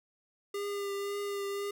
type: tone with vibrato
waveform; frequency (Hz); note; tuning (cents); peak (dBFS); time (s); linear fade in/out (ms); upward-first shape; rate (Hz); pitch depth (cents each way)
square; 402.5; G4; +46; -34; 0.54-1.71; 5; triangle; 1.9; 21
effects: none